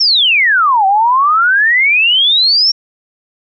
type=exponential two-way sweep; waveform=sine; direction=down then up; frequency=5588 to 757 to 5588 Hz; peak=-7 dBFS; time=0-2.72 s; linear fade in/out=10 ms; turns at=0.86 s; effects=none